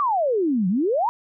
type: exponential two-way sweep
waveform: sine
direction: down then up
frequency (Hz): 1200 to 174.6 to 998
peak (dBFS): -18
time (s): 0-1.09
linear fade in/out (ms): 0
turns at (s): 0.68
effects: none